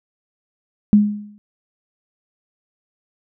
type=tone with exponential decay; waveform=sine; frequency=207.7 Hz; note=G#3; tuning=in tune; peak=-5 dBFS; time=0.93-1.38 s; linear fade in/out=0 ms; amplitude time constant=96 ms; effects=none